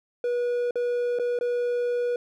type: tone with dropouts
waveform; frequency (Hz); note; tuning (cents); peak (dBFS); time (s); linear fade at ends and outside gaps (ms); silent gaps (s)
triangle; 484.9; B4; -32; -21; 0.24-2.16; 2; 0.709-0.756 / 1.188-1.196 / 1.389-1.41
effects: none